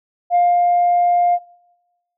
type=tone with ADSR envelope; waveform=sine; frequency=704 Hz; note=F5; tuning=14 cents sharp; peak=-9 dBFS; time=0.3-1.39 s; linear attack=52 ms; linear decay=210 ms; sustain=-2 dB; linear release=51 ms; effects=noise-tail reverb RT60 1.0 s tail -23 dB re dry + tanh soft clip ceiling -8 dBFS